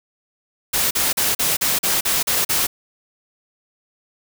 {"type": "noise bursts", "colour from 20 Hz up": "white", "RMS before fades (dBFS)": -19, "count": 9, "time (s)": [0.73, 2.67], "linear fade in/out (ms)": 10, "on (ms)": 180, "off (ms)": 40, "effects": []}